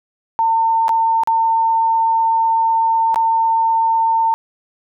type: tone with dropouts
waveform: sine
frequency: 904 Hz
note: A5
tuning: 47 cents sharp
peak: -12 dBFS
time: 0.39-4.34 s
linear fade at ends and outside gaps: 0 ms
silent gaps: 0.882-0.892 / 1.235-1.274 / 3.144-3.159 s
effects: none